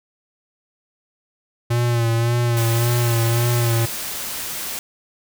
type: tone with vibrato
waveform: square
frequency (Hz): 117.6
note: A#2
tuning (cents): +16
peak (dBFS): -17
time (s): 1.7-3.86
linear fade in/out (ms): 10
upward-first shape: sine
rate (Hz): 1.8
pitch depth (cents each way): 41
type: noise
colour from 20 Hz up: white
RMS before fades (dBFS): -28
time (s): 2.57-4.79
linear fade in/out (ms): 0
effects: none